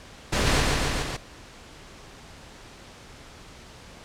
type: noise with echo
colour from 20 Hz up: pink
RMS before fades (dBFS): -23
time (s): 0.32-0.61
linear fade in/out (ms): 10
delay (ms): 140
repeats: 4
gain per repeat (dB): -2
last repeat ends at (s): 1.17
effects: pink hiss -46 dBFS RMS until 4.04 s + low-pass 7000 Hz 12 dB/octave